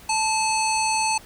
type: harmonic tone with a mistuned harmonic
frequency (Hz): 880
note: A5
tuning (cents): 0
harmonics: 1 / 3 / 5 / 7 / 9 / 10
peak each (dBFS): -22 / -27 / -29 / -30 / -32 / -32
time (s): 0.09-1.18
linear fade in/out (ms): 5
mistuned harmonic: 3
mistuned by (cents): -34
effects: pink hiss -47 dBFS RMS until 1.25 s